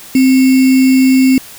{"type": "tone with sample-and-hold", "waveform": "sine", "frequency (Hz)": 261.6, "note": "C4", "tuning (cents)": 0, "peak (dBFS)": -5, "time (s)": [0.15, 1.38], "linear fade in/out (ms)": 2, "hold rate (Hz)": 2450, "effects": ["white hiss -34 dBFS RMS until 1.58 s"]}